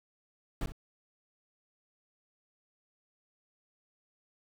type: noise with echo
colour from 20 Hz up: brown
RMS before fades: -32 dBFS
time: 0.61-0.66 s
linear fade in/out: 2 ms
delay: 61 ms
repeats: 1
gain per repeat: -12 dB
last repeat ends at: 0.721 s
effects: none